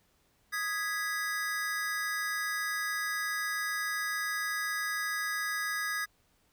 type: chord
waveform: square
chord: G# minor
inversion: second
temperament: equal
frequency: 1244.5 / 1661.2 / 1975.5 Hz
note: D#6 / G#6 / B6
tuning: 0 / 0 / 0 cents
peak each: -39 / -34 / -38 dBFS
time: 0.52-6.06 s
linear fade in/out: 20 ms
effects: pink hiss -70 dBFS RMS until 6.52 s

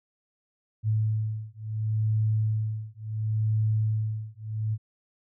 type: beating tone pair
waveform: sine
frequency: 108.4 / 109.11 Hz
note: A2 / A2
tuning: -25 / -14 cents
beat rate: 0.71 Hz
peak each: -27 dBFS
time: 0.83-4.78 s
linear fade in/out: 50 ms
effects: none

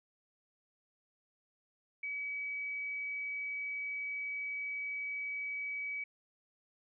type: tone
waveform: sine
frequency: 2278 Hz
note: C#7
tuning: 47 cents sharp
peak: -36 dBFS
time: 2.03-6.04 s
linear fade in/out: 5 ms
effects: none

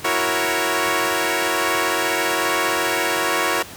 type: chord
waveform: 10% pulse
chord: F# dominant seventh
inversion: third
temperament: equal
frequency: 329.6 / 370 / 466.2 / 554.4 Hz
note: E4 / F#4 / A#4 / C#5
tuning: 0 / 0 / 0 / 0 cents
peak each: -16 dBFS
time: 0.04-3.63 s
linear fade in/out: 10 ms
effects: pink hiss -37 dBFS RMS until 3.76 s + high-pass 100 Hz 12 dB/octave

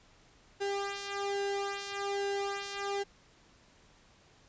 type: tone with flanger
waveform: sawtooth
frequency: 399.4 Hz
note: G4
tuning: 32 cents sharp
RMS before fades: -35 dBFS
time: 0.6-3.04 s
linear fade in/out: 20 ms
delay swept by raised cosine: 1.6 to 2.42 ms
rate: 1.2 Hz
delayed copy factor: -0.8
effects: pink hiss -62 dBFS RMS until 4.48 s + resampled to 16000 Hz

